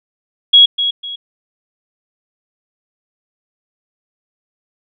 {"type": "tone with echo", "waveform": "sine", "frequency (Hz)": 3322, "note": "G#7", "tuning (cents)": 0, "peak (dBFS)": -3, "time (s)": [0.53, 0.66], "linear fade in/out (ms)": 10, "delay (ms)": 250, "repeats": 2, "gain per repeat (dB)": -10, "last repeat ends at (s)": 1.16, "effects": []}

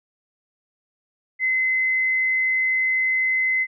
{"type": "tone", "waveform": "sine", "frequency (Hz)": 2048, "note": "C7", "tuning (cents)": -38, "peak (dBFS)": -18, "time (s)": [1.39, 3.67], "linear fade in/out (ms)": 50, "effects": []}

